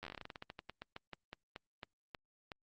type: slowing click train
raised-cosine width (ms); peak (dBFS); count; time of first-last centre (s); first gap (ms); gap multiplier
0.3; -29; 25; 0.03-2.518; 10; 1.17
effects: Opus 48 kbps